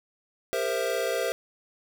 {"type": "chord", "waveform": "square", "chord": "C dominant seventh", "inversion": "second", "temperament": "equal with one note detuned", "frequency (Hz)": [401.9, 466.2, 523.3, 659.3], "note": ["G4", "Bb4", "C5", "E5"], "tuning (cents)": [43, 0, 0, 0], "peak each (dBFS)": [-34, -32, -31, -32], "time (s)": [0.53, 1.32], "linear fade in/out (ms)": 0, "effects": ["10-bit"]}